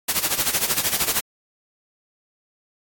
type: noise with tremolo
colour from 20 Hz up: white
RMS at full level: -19 dBFS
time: 0.08-1.21 s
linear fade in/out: 10 ms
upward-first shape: sine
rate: 13 Hz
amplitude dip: 75%
effects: AAC 64 kbps